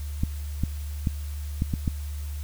clicks, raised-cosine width 5 ms, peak -12 dBFS, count 6, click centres 0.235 / 0.636 / 1.072 / 1.621 / 1.738 / 1.878 s, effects added 73 Hz sine -30 dBFS peak until 2.43 s + white hiss -48 dBFS RMS until 2.43 s

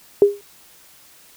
sine tone with exponential decay, 405.4 Hz, G#4, 42 cents flat, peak -4 dBFS, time 0.22-0.41 s, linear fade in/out 1 ms, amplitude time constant 40 ms, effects white hiss -49 dBFS RMS until 1.36 s

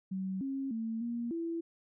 sine tone with pitch steps, 189.7 / 270.8 / 225 / 236.1 / 333.4 Hz, F#3 / C#4 / A3 / A#3 / E4, +43 / -40 / +39 / +22 / +20 cents, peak -33 dBFS, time 0.11-1.61 s, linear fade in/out 10 ms, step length 300 ms, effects none

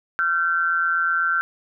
sine tone pair together, 1372 / 1540 Hz, F6 / G6, -31 / -31 cents, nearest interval major second, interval 200 cents, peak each -21 dBFS, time 0.19-1.41 s, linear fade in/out 0 ms, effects none

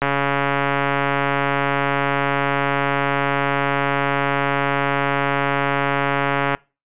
click train, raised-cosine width 0.5 ms, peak -4 dBFS, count 915, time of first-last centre 0.02-6.549 s, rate 140 Hz, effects noise-tail reverb RT60 0.3 s tail -24 dB re dry + resampled to 8000 Hz

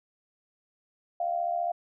sine tone with amplitude modulation, 694 Hz, F5, 11 cents flat, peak -23 dBFS, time 1.2-1.72 s, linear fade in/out 5 ms, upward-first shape sine, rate 74.9 Hz, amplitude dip 70%, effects none

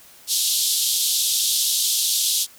pink band-pass noise, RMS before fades -21 dBFS, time 0.27-2.47 s, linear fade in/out 50 ms, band 3300 to 14000 Hz, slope 48 dB/octave, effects white hiss -48 dBFS RMS until 2.58 s

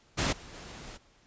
pink noise with level steps, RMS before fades -28 / -48 / -45 dBFS, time 0.17-0.98 s, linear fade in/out 20 ms, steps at 0.32 / 0.53 s, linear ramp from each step 10 ms, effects pink hiss -63 dBFS RMS until 1.26 s + resampled to 16000 Hz

